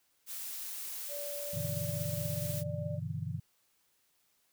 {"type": "noise", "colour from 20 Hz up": "blue", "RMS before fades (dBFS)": -41, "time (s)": [0.26, 2.64], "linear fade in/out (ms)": 50}
{"type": "tone with pitch glide", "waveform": "sine", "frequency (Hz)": [577, 589.8], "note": ["D5", "D5"], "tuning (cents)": [-31, 7], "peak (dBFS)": -40, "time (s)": [1.08, 3], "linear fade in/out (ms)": 50, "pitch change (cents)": 38, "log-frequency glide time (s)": [1.36, 2.69]}
{"type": "chord", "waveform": "sine", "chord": "E minor seventh", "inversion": "first", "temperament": "just", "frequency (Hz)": [98.89, 123.61, 148.33, 164.81], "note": ["G2", "B2", "D3", "E3"], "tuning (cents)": [16, 2, 18, 0], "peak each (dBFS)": -40, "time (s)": [1.53, 3.4], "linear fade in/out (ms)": 10}
{"effects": ["white hiss -73 dBFS RMS until 4.52 s"]}